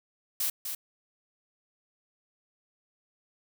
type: noise with echo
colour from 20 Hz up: blue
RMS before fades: -29 dBFS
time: 0.4-0.5 s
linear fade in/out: 5 ms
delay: 250 ms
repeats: 1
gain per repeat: -6 dB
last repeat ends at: 0.75 s
effects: none